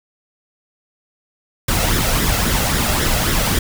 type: noise with flanger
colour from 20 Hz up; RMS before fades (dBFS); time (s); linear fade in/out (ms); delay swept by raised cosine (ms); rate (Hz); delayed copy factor
pink; -17; 1.68-3.59; 5; 0.55 to 1.54; 3.7; +0.5
effects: none